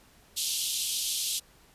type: band-pass noise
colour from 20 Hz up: pink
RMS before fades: -31 dBFS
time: 0.36-1.4 s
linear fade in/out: 20 ms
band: 3000 to 13000 Hz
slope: 48 dB/octave
effects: pink hiss -59 dBFS RMS until 1.74 s + resampled to 32000 Hz